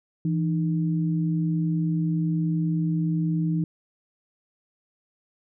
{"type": "tone pair together", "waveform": "sine", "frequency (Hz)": [165, 306.1], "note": ["E3", "D#4"], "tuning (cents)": [2, -28], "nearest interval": "major seventh", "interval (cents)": 1070, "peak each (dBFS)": [-22, -29], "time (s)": [0.25, 3.64], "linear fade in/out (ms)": 2, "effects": []}